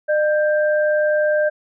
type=tone pair together; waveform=sine; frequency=604.9 / 1578 Hz; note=D#5 / G6; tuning=-49 / +11 cents; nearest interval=octave + perfect fourth; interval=1660 cents; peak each=-15 / -23 dBFS; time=0.08-1.5 s; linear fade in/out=20 ms; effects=none